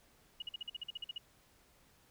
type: tone bursts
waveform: sine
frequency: 2891 Hz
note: F#7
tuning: 41 cents flat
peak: -38 dBFS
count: 12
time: 0.4-1.181 s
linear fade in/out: 5 ms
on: 22 ms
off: 47 ms
effects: pink hiss -67 dBFS RMS until 2.1 s